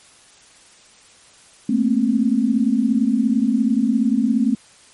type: tone cluster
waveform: sine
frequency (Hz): 217 / 234.2 / 265.9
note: A3 / A#3 / C4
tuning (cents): -24 / +8 / +28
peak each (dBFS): -19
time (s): 1.69-4.55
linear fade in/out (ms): 5
effects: white hiss -49 dBFS RMS until 4.93 s + MP3 48 kbps